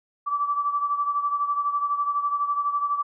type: beating tone pair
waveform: sine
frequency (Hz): 1156 / 1168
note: D6 / D6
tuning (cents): -28 / -10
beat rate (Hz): 12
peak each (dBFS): -23 / -29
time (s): 0.26-3.03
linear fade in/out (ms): 20
effects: none